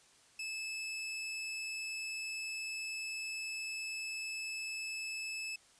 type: tone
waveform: sawtooth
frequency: 2611 Hz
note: E7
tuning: 17 cents flat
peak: -35 dBFS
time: 0.39-5.56 s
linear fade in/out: 5 ms
effects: white hiss -64 dBFS RMS until 5.79 s + resampled to 22050 Hz